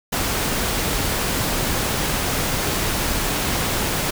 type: noise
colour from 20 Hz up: pink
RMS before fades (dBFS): -22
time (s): 0.12-4.11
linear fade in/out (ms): 10
effects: none